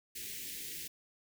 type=band-stop noise; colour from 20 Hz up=white; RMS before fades=-43 dBFS; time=0.15-0.88 s; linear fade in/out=10 ms; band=450 to 1800 Hz; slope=48 dB/octave; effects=none